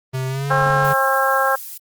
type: tone with pitch glide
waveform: square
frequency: 130.81 to 143.48 Hz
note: C3 to D3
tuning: 0 to -40 cents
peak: -21 dBFS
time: 0.13-0.94 s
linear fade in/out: 20 ms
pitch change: +160 cents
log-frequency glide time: 0.28-0.52 s
type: harmonic tone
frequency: 267.9 Hz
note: C4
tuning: 41 cents sharp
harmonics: 2 / 3 / 4 / 5 / 6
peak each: -21 / -21 / -21 / -21 / -21 dBFS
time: 0.5-1.56 s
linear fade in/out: 10 ms
type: noise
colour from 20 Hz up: violet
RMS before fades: -32 dBFS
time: 0.84-1.78 s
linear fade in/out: 10 ms
effects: Opus 24 kbps